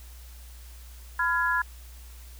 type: chord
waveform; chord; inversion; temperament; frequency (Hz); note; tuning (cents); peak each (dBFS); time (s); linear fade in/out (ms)
sine; F diminished; second; just; 1005.8 / 1396.9 / 1676.3; Cb6 / F6 / Ab6; +31 / 0 / +16; -27 / -28 / -26; 1.19-1.62; 5
effects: added 60 Hz sine -43 dBFS peak until 2.39 s + white hiss -53 dBFS RMS until 2.39 s